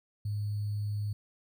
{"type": "tone with sample-and-hold", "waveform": "sine", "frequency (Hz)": 103.83, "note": "G#2", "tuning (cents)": 0, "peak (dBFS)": -30, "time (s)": [0.25, 1.13], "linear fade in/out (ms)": 5, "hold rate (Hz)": 4410, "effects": []}